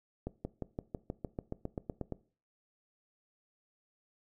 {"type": "accelerating click train", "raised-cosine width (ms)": 2, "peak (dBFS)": -23, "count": 14, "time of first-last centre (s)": [0.27, 2.123], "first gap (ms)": 180, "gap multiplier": 0.96, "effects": ["noise-tail reverb RT60 0.4 s tail -19 dB re dry"]}